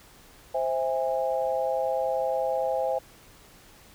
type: chord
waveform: sine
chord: C augmented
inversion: none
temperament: just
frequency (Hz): 523.3 / 654.1 / 817.6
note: C5 / E5 / G#5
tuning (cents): 0 / -14 / -27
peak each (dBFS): -27 / -29 / -30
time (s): 0.54-2.99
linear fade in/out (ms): 10
effects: pink hiss -53 dBFS RMS until 3.94 s